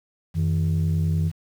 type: tone pair together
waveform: sine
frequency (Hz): 89.88 / 160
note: F#2 / D#3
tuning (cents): -50 / +49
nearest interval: minor seventh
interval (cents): 999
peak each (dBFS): -20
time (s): 0.34-1.32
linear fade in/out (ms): 50
effects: tanh soft clip ceiling -16 dBFS + 8-bit